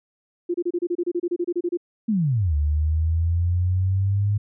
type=tone bursts; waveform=sine; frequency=349.2 Hz; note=F4; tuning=in tune; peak=-20 dBFS; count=16; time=0.49-1.773 s; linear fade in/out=10 ms; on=53 ms; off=29 ms
type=exponential two-way sweep; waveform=sine; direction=down then up; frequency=233.1 to 72.8 to 104.2 Hz; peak=-18 dBFS; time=2.08-4.38 s; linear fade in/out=10 ms; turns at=2.55 s
effects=none